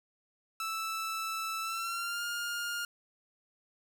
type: tone with pitch glide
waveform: sawtooth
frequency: 1318.5 to 1413.1 Hz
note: E6 to F6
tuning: 0 to +20 cents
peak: -30 dBFS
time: 0.6-2.85 s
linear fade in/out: 2 ms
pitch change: +120 cents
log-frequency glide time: 1.61-2.24 s
effects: none